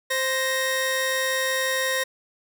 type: tone pair together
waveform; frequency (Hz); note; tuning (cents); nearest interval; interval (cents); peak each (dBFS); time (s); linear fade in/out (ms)
sawtooth; 523 / 1866; C5 / A#6; -1 / +1; octave + minor seventh; 2202; -22 / -21; 0.1-2.04; 10
effects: none